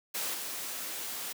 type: noise with level steps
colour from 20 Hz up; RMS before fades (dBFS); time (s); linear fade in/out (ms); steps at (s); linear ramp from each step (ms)
white; -34 / -38; 0.14-1.33; 10; 0.33; 20
effects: high-pass 200 Hz 12 dB/octave